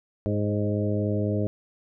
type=harmonic tone with a mistuned harmonic; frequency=103.83 Hz; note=G#2; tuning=in tune; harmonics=1 / 2 / 3 / 4 / 5 / 6; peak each=-26 / -29 / -31 / -32 / -33 / -34 dBFS; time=0.26-1.47 s; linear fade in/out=0 ms; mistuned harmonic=5; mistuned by=+20 cents; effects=none